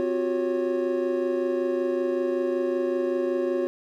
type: tone cluster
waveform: triangle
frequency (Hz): 258.4 / 358.4 / 383.7 / 552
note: C4 / F4 / G4 / C#5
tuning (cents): -21 / +45 / -37 / -7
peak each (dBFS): -30 / -23 / -31 / -27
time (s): 0-3.67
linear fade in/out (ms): 0
effects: none